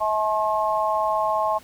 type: harmonic tone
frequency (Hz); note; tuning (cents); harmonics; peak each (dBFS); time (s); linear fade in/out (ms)
214.6; A3; -43; 3 / 4 / 5; -24 / -24 / -24; 0-1.59; 20
effects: pink hiss -49 dBFS RMS until 1.63 s